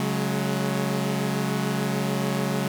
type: chord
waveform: sawtooth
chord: C# suspended fourth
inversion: none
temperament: equal with one note detuned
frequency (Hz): 138.59 / 185 / 211.3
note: C#3 / F#3 / G#3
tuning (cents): 0 / 0 / +30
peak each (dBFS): -24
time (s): 0-2.68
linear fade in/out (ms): 2
effects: none